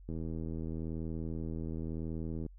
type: click train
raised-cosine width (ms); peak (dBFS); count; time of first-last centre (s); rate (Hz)
3; -27; 193; 0.09-2.463; 80.9
effects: added 45 Hz sine -50 dBFS peak until 2.58 s